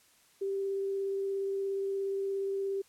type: tone with vibrato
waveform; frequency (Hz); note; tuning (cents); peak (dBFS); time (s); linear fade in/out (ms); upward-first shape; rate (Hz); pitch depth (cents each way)
sine; 392; G4; 0; -30; 0.41-2.82; 10; triangle; 17; 10
effects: white hiss -64 dBFS RMS until 2.88 s + low-pass 12000 Hz 12 dB/octave